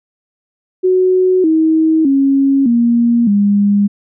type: tone with pitch steps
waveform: sine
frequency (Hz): 370 / 318.4 / 274 / 235.8 / 202.9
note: F#4 / D#4 / C#4 / A#3 / G#3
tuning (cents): 0 / +40 / -20 / +20 / -40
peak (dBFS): -8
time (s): 0.83-3.88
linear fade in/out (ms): 20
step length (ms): 610
effects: none